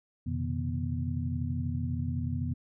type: tone cluster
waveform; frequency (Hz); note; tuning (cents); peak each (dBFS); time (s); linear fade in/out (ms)
sine; 87.2 / 123.4 / 135.4 / 156.2 / 242.8; F2 / B2 / C#3 / D#3 / B3; -2 / -1 / -40 / +7 / -29; -33 / -35 / -39 / -38 / -36; 0.26-2.54; 10
effects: none